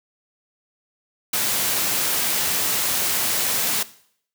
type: noise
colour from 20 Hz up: white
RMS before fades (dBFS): -22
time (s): 1.33-3.83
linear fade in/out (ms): 5
effects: noise-tail reverb RT60 0.6 s tail -17 dB re dry + high-pass 100 Hz 12 dB/octave